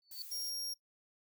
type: tone with exponential growth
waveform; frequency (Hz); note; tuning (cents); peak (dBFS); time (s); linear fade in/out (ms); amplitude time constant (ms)
sine; 4491; C#8; +22; -37; 0.02-0.22; 1; 42
type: noise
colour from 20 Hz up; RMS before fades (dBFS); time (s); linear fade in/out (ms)
violet; -49; 0.11-0.5; 5
type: tone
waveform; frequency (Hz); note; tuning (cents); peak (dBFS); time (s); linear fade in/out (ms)
sawtooth; 5580; F8; -2; -35; 0.31-0.74; 10
effects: noise-tail reverb RT60 0.1 s tail -20 dB re dry